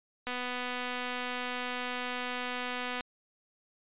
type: click train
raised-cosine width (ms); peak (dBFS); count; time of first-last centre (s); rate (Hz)
0.3; -20; 680; 0.27-3.008; 248
effects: resampled to 8000 Hz